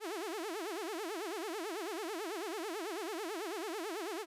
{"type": "tone with vibrato", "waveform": "sawtooth", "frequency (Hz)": 376.2, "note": "F#4", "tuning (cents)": 29, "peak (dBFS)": -34, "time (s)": [0, 4.26], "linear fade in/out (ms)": 50, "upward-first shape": "sine", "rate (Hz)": 9.1, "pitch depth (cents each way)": 290, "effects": ["resampled to 32000 Hz", "12-bit"]}